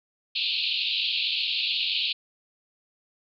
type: band-pass noise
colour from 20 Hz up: white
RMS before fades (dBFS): -27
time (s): 0.35-2.13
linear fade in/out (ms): 10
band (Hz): 2500 to 4400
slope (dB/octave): 96
effects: none